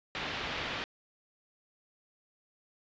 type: low-pass noise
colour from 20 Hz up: white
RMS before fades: -37 dBFS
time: 0.15-0.84 s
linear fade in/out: 0 ms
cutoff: 3500 Hz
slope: 24 dB/octave
effects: resampled to 16000 Hz